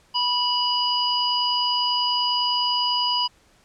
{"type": "harmonic tone", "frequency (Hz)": 981, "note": "B5", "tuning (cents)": -12, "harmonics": [1, 3, 5], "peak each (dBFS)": [-24, -24, -24], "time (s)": [0.14, 3.28], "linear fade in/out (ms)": 20, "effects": ["pink hiss -58 dBFS RMS until 3.64 s", "low-pass 9000 Hz 12 dB/octave"]}